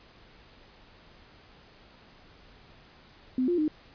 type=tone with pitch steps; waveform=sine; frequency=255.8 / 350.9 / 306.7 Hz; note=C4 / F4 / D#4; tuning=-39 / +8 / -25 cents; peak=-23 dBFS; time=3.38-3.68 s; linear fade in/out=2 ms; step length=100 ms; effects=pink hiss -55 dBFS RMS until 3.94 s + resampled to 11025 Hz